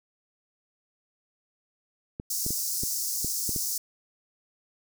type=clicks; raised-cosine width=3 ms; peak=-21 dBFS; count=7; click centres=2.199 / 2.464 / 2.506 / 2.835 / 3.246 / 3.493 / 3.562 s
type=high-pass noise; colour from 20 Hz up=pink; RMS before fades=-30 dBFS; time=2.3-3.78 s; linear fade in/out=5 ms; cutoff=5100 Hz; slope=48 dB/octave
effects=none